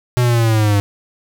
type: linear sweep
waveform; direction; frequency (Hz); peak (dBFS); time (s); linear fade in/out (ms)
square; down; 124.9 to 100; -12; 0.17-0.8; 0
effects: none